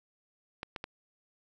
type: clicks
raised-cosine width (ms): 0.3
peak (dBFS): -21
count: 3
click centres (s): 0.631 / 0.762 / 0.841
effects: none